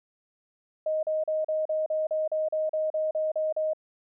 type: tone bursts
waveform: sine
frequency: 624 Hz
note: D#5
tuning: 5 cents sharp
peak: -24 dBFS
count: 14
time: 0.86-3.734 s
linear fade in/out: 5 ms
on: 170 ms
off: 38 ms
effects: none